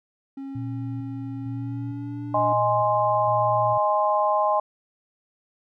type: tone with pitch glide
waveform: triangle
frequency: 272.3 to 291.8 Hz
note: C#4 to D4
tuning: -31 to -11 cents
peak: -30 dBFS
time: 0.37-2.53 s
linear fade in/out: 5 ms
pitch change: +120 cents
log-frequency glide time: 1.44-2.26 s
type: tone with tremolo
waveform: sine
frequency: 117.7 Hz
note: A#2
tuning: 17 cents sharp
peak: -29 dBFS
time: 0.55-3.78 s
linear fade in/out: 5 ms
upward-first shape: square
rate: 1.1 Hz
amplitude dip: 35%
type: chord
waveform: sine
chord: Ab major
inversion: second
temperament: equal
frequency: 622.3 / 830.6 / 1046.5 Hz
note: Eb5 / Ab5 / C6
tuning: 0 / 0 / 0 cents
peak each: -23 dBFS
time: 2.34-4.6 s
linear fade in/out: 5 ms
effects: none